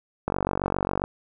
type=click train; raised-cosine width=1 ms; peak=-10 dBFS; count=37; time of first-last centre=0.28-1.039 s; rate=47.4 Hz; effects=none